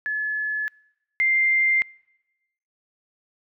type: tone pair in turn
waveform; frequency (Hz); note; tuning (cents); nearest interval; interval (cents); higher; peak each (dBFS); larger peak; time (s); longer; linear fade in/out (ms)
sine; 1715 / 2096; A6 / C7; -45 / +2; minor third; 347; second; -23 / -17; second; 0.06-0.68 / 1.2-1.82; neither; 0
effects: noise-tail reverb RT60 1.0 s tail -26 dB re dry